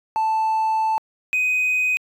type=tone pair in turn; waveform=triangle; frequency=880 / 2505 Hz; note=A5 / D#7; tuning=0 / +11 cents; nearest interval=octave + tritone; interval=1811 cents; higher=second; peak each=-15 dBFS; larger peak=neither; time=0.16-0.98 / 1.33-1.97 s; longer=first; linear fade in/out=0 ms; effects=tanh soft clip ceiling -12 dBFS